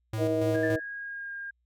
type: tone with tremolo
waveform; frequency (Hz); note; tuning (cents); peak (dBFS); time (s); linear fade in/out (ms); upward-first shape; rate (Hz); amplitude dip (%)
square; 110; A2; 0; -30; 0.13-0.76; 5; square; 3.5; 45
type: harmonic tone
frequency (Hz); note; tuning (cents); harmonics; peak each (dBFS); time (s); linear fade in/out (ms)
159; D#3; +38; 2 / 3 / 4; -29 / -29 / -29; 0.17-0.8; 50
type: tone with pitch glide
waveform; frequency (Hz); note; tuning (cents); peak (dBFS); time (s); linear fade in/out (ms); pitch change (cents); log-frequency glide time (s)
sine; 1640 to 1612.8; G#6 to G6; -22 to +49; -35; 0.54-1.51; 10; -29; 0.94-1.34
type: tone with exponential decay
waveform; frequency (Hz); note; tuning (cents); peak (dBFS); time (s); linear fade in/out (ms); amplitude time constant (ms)
sine; 1759; A6; -1; -29; 0.63-0.96; 5; 70
effects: added 60 Hz sine -70 dBFS peak until 1.65 s